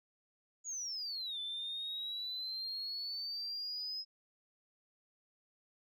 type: exponential two-way sweep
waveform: sine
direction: down then up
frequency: 6870 to 3503 to 5120 Hz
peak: -37 dBFS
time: 0.64-4.05 s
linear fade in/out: 50 ms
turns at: 1.39 s
effects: tanh soft clip ceiling -34 dBFS